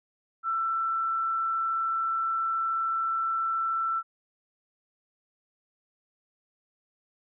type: tone with amplitude modulation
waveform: sine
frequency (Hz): 1337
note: E6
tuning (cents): +24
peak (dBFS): -24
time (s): 0.43-4.03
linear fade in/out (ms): 50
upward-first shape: sine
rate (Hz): 139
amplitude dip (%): 25
effects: none